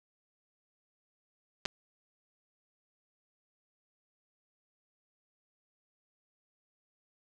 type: clicks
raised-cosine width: 0.2 ms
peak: -15 dBFS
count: 2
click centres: 1.654 / 1.659 s
effects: none